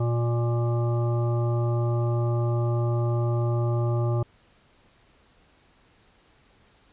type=harmonic tone; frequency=118.5 Hz; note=A#2; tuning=29 cents sharp; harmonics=1 / 3 / 5 / 7 / 9 / 10; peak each=-22 / -31 / -34 / -39 / -45 / -40 dBFS; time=0-4.23 s; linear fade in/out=5 ms; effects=pink hiss -60 dBFS RMS until 6.92 s + resampled to 8000 Hz